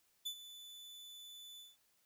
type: tone with ADSR envelope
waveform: 40% pulse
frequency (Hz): 3490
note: A7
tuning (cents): -15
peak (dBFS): -36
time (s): 0.25-1.77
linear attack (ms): 16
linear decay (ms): 77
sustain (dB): -14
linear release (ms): 180
effects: white hiss -75 dBFS RMS until 2.05 s